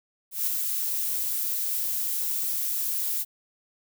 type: noise with ADSR envelope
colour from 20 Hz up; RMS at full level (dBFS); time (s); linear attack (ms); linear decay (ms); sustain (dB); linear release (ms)
violet; -24; 0.31-3.25; 160; 11; -4; 36
effects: none